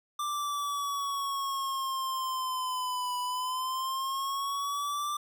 square exponential two-way sweep, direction down then up, 1184 to 987.8 to 1184 Hz, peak -31 dBFS, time 0.19-5.17 s, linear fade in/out 5 ms, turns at 3.18 s, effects none

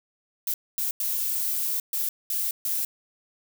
violet noise bursts at uneven times, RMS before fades -27 dBFS, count 6, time 0.47-0.54 / 0.78-0.91 / 1-1.8 / 1.93-2.09 / 2.3-2.51 / 2.65-2.85 s, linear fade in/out 2 ms, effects none

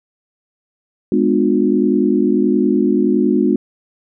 sine chord, G# diminished seventh, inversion none, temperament just, 207.7 / 249.2 / 299 / 358.8 Hz, G#3 / B3 / D4 / F4, 0 / +16 / +31 / +47 cents, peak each -17 dBFS, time 1.12-3.56 s, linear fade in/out 2 ms, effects none

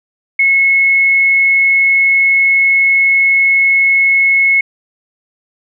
sine tone, 2184 Hz, C#7, 26 cents flat, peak -7 dBFS, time 0.39-4.61 s, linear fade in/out 5 ms, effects none

